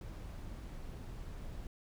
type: noise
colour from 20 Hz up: brown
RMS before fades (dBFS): -45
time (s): 0.01-1.67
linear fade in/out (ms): 2
effects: none